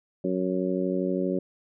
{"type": "harmonic tone", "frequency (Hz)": 92.5, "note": "F#2", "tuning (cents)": 0, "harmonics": [2, 3, 4, 5, 6], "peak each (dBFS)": [-29, -30, -29, -35, -32], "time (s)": [0.24, 1.39], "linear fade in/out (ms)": 5, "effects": []}